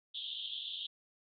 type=band-pass noise; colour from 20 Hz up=pink; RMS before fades=-42 dBFS; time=0.14-0.87 s; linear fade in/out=10 ms; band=3100 to 3700 Hz; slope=96 dB/octave; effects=none